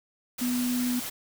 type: tone in noise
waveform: sine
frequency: 246.9 Hz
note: B3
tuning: in tune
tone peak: -25 dBFS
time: 0.41-1 s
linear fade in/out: 10 ms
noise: white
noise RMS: -35 dBFS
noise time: 0.38-1.1 s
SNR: +7 dB
effects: none